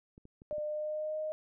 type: clicks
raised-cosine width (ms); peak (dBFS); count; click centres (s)
3; -40; 5; 0.179 / 0.254 / 0.419 / 0.527 / 0.582
type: tone with pitch glide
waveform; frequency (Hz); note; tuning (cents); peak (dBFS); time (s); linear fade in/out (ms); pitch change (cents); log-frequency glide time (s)
sine; 602 to 619.3; D5 to D#5; +43 to -8; -33; 0.51-1.32; 0; +49; 0.64-1.18
effects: none